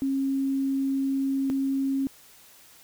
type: tone pair in turn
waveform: sine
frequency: 271.1 / 271.1 Hz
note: C#4 / C#4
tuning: -38 / -38 cents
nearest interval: unison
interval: 0 cents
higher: neither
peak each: -23 dBFS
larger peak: neither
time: 0.02-1.5 / 1.5-2.07 s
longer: first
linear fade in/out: 0 ms
effects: white hiss -53 dBFS RMS until 2.83 s